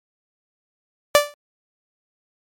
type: tone with exponential decay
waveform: sawtooth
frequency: 585 Hz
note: D5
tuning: 7 cents flat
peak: -3 dBFS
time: 1.15-1.34 s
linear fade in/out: 0 ms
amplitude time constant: 40 ms
effects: MP3 64 kbps